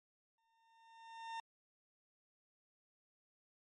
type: tone with exponential growth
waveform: 40% pulse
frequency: 910 Hz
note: A#5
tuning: 42 cents flat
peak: -40 dBFS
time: 0.38-1.4 s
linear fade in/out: 2 ms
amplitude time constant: 220 ms
effects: low-pass 5000 Hz 12 dB/octave + MP3 48 kbps